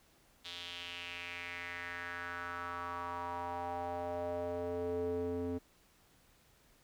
square tone with band-pass filter sweep, 87.31 Hz, F2, in tune, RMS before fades -40 dBFS, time 0.44-5.59 s, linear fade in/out 20 ms, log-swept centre 3600 to 340 Hz, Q 3.8, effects pink hiss -67 dBFS RMS until 6.83 s

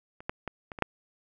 clicks, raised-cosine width 0.5 ms, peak -30 / -15 / -19 / -24 / -24 / -8 dBFS, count 6, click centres 0.205 / 0.295 / 0.477 / 0.718 / 0.788 / 0.823 s, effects none

